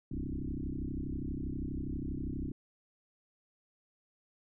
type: tone with frequency modulation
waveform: sine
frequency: 116.54 Hz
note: A#2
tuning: in tune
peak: -34 dBFS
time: 0.11-2.52 s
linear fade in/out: 5 ms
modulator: 32.4 Hz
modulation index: 6.2
effects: none